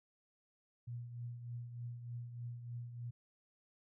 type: tone with tremolo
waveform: sine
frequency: 119.8 Hz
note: A#2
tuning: 48 cents sharp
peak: -40 dBFS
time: 0.87-3.11 s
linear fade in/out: 10 ms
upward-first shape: triangle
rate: 3.3 Hz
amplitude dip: 60%
effects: none